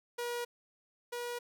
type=tone pair in turn; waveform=sawtooth; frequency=480 / 481.9 Hz; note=B4 / B4; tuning=-49 / -43 cents; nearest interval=unison; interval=6 cents; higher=second; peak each=-31 / -33 dBFS; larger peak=first; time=0.18-0.45 / 1.12-1.39 s; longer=neither; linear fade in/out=10 ms; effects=none